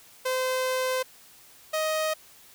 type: tone pair in turn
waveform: sawtooth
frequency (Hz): 515 / 626.4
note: C5 / D#5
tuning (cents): -28 / +11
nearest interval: minor third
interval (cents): 339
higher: second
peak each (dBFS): -21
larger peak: neither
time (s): 0.25-1.03 / 1.73-2.14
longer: first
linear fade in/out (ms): 10
effects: white hiss -53 dBFS RMS until 2.54 s